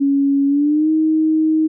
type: tone with pitch glide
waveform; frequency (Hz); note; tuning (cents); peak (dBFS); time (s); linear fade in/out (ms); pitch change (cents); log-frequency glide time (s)
sine; 278.6 to 314.5; C#4 to D#4; +9 to +19; -12; 0-1.68; 20; +210; 0.47-0.9
effects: none